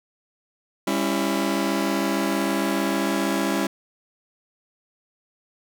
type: chord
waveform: sawtooth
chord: C# diminished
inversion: second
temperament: just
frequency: 199.57 / 277.2 / 332.6 Hz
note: G3 / C#4 / E4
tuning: +31 / 0 / +16 cents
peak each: -22 dBFS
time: 0.87-3.67 s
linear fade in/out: 5 ms
effects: none